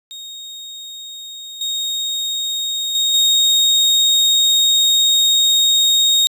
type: tone with level steps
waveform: 35% pulse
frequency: 3729 Hz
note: A#7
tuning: in tune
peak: -28 / -17 / -12 / -9 dBFS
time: 0.11-6.27 s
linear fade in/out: 0 ms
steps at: 1.61 / 2.95 / 3.14 s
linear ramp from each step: 2 ms
effects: resampled to 32000 Hz